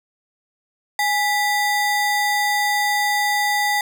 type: ring-modulated tone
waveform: square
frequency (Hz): 1400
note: F6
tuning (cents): +4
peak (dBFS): -15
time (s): 0.99-3.81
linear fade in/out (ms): 2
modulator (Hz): 573
effects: none